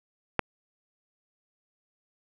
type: click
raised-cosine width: 0.5 ms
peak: -7 dBFS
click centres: 0.393 s
effects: none